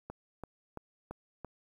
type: click train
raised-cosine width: 1 ms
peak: -27 dBFS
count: 5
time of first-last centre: 0.1-1.447 s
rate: 2.97 Hz
effects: 10-bit